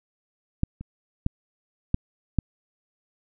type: clicks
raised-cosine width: 5 ms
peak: -9 / -24 / -10 / -8 / -8 dBFS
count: 5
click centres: 0.634 / 0.81 / 1.264 / 1.944 / 2.387 s
effects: none